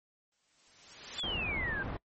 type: noise with exponential growth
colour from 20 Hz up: white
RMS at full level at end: -38 dBFS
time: 0.32-1.2 s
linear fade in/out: 1 ms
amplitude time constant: 190 ms
type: exponential sweep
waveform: sine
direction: down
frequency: 3538 to 1545 Hz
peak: -33 dBFS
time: 1.18-1.83 s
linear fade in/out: 5 ms
type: low-pass noise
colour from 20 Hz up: pink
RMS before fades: -39 dBFS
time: 1.23-1.97 s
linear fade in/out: 5 ms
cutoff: 1500 Hz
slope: 12 dB/octave
effects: noise-tail reverb RT60 0.1 s tail -23 dB re dry + MP3 32 kbps